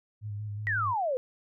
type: tone with vibrato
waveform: sine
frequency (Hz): 104.4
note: G#2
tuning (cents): +10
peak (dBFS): -33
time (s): 0.21-0.95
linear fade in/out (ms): 50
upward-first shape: square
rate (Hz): 5.5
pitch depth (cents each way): 27
type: exponential sweep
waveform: sine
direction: down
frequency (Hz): 1967 to 488.2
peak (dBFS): -26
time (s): 0.67-1.17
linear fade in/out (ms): 0
effects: none